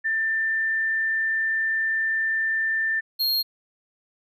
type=tone pair in turn; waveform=sine / square; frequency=1785 / 4245 Hz; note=A6 / C8; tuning=+24 / +24 cents; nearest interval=octave + minor third; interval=1500 cents; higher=second; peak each=-21 / -21 dBFS; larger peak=neither; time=0.04-3.01 / 3.19-3.43 s; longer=first; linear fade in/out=20 ms; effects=none